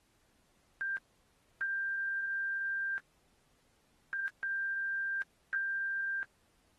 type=tone bursts at uneven times; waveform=sine; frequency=1585 Hz; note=G6; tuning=19 cents sharp; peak=-32 dBFS; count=5; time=0.81-0.97 / 1.61-2.98 / 4.13-4.28 / 4.43-5.22 / 5.53-6.23 s; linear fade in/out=0 ms; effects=pink hiss -72 dBFS RMS until 6.78 s + AAC 32 kbps